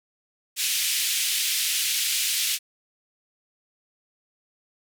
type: band-pass noise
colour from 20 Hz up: pink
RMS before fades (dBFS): -25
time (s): 0.56-2.59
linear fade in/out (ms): 50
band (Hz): 2500 to 15000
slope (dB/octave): 24
effects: none